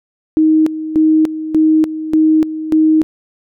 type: tone with tremolo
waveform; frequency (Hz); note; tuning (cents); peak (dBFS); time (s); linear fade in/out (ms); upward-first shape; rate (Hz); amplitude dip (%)
sine; 313.7; D#4; +14; -7; 0.37-3.03; 0; square; 1.7; 75
effects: none